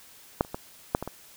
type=clicks; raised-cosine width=1 ms; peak=-7 / -30 / -18 / -7 / -18 / -20 dBFS; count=6; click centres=0.409 / 0.449 / 0.545 / 0.949 / 1.026 / 1.076 s; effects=white hiss -52 dBFS RMS until 1.36 s